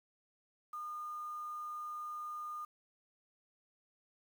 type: tone with quantisation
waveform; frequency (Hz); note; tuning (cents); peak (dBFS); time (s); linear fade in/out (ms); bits
sine; 1216; D#6; -40; -40; 0.73-2.65; 5; 10
effects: none